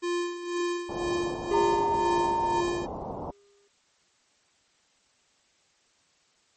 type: tone with tremolo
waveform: square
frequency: 349.2 Hz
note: F4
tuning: in tune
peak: -26 dBFS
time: 0.02-2.87 s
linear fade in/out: 20 ms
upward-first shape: sine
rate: 2 Hz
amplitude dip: 70%
type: low-pass noise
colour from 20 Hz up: white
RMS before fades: -36 dBFS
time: 0.89-3.31 s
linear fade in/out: 2 ms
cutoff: 950 Hz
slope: 48 dB/octave
type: tone with exponential decay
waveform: triangle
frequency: 403.5 Hz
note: G#4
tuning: 50 cents flat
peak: -21 dBFS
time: 1.51-3.68 s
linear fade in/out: 5 ms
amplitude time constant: 470 ms
type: tone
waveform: sine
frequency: 917 Hz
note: A#5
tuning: 29 cents flat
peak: -24 dBFS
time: 1.53-2.61 s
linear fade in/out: 10 ms
effects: white hiss -66 dBFS RMS until 6.56 s + MP3 32 kbps